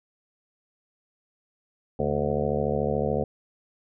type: harmonic tone with a mistuned harmonic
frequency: 73.7 Hz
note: D2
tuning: 7 cents sharp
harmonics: 1 / 2 / 3 / 5 / 6 / 7 / 8 / 9 / 10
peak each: -34 / -31 / -31 / -35 / -29 / -29 / -34 / -35 / -35 dBFS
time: 1.99-3.24 s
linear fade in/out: 5 ms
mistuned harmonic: 1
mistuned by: +140 cents
effects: none